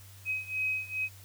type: beating tone pair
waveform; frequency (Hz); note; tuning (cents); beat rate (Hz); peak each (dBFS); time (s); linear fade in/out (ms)
sine; 2532 / 2534.4; D#7 / D#7; +30 / +31; 2.4; -32 / -34; 0.25-1.09; 50
effects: added 97 Hz sine -50 dBFS peak until 1.24 s + white hiss -55 dBFS RMS until 1.24 s